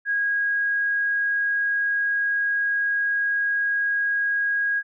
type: tone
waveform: sine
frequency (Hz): 1642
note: G#6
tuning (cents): -20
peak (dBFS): -20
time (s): 0.05-4.83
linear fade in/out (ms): 50
effects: none